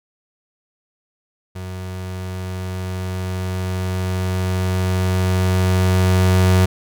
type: tone with level ramp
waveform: 35% pulse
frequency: 92.5 Hz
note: F#2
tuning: in tune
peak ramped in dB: -26 to -9 dBFS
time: 1.55-6.66 s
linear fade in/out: 10 ms
effects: none